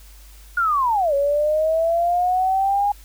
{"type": "linear two-way sweep", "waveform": "sine", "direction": "down then up", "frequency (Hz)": [1444, 554.4, 822], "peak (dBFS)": -16, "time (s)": [0.57, 2.92], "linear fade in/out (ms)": 5, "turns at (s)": 1.14, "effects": ["added 50 Hz sine -42 dBFS peak until 3.04 s", "white hiss -50 dBFS RMS until 3.04 s"]}